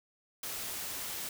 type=noise; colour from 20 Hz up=white; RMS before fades=-39 dBFS; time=0.43-1.29 s; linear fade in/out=2 ms; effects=none